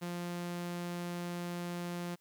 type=tone; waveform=sawtooth; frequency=174.61 Hz; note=F3; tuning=in tune; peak=-33 dBFS; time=0.01-2.16 s; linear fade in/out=20 ms; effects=white hiss -74 dBFS RMS until 2.2 s